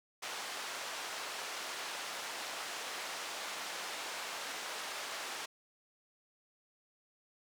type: band-pass noise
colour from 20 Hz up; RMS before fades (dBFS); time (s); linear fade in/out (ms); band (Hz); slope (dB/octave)
pink; -42; 0.22-5.46; 10; 700 to 7400; 12
effects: none